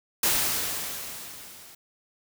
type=noise with level ramp; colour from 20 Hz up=white; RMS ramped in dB=-22 to -49 dBFS; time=0.23-1.75 s; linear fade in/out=5 ms; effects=none